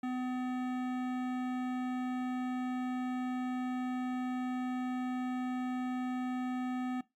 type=tone with hard clipping; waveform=sine; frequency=252.6 Hz; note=B3; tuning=39 cents sharp; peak=-35 dBFS; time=0.03-7.01 s; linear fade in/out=5 ms; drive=16 dB; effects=noise-tail reverb RT60 0.2 s tail -19 dB re dry + MP3 96 kbps